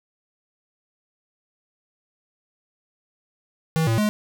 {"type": "tone with pitch steps", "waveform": "square", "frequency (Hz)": [160.8, 113.3, 210.8], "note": ["E3", "A#2", "G#3"], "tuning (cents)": [-43, -49, 26], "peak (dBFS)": -19, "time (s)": [3.76, 4.09], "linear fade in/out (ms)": 0, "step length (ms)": 110, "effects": []}